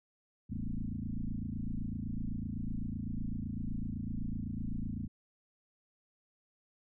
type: tone with frequency modulation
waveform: sine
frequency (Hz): 110.6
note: A2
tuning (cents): +9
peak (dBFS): -34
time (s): 0.49-5.08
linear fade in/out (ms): 20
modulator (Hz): 27.9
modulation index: 5.1
effects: none